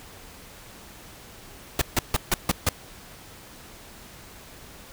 pink noise bursts, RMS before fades -21 dBFS, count 6, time 1.79-2.69 s, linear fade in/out 2 ms, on 25 ms, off 150 ms, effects pink hiss -46 dBFS RMS until 4.92 s

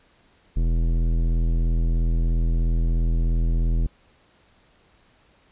sine tone with tanh clipping, 41.52 Hz, E1, 13 cents sharp, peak -20 dBFS, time 0.56-3.87 s, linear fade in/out 10 ms, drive 15 dB, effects pink hiss -59 dBFS RMS until 5.51 s + resampled to 8000 Hz

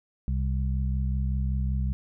harmonic tone, 65.3 Hz, C2, 3 cents flat, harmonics 1 / 2 / 3, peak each -25 / -31 / -35 dBFS, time 0.28-1.93 s, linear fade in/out 0 ms, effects none

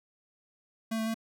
square tone with pitch steps, 223.9 / 221.5 / 224.8 Hz, A3 / A3 / A3, +30 / +12 / +37 cents, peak -30 dBFS, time 0.91-1.144 s, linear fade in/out 10 ms, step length 78 ms, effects none

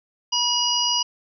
harmonic tone with a mistuned harmonic, 966 Hz, B5, 39 cents flat, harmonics 1 / 3 / 5 / 6, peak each -27 / -23 / -23 / -27 dBFS, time 0.32-1.03 s, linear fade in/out 10 ms, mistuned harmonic 5, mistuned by +31 cents, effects none

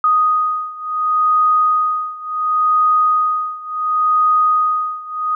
sine beating tone pair, 1244.5 / 1245.2 Hz, D#6 / D#6, 0 / +1 cents, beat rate 0.7 Hz, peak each -15 / -17 dBFS, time 0.04-5.35 s, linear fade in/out 2 ms, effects none

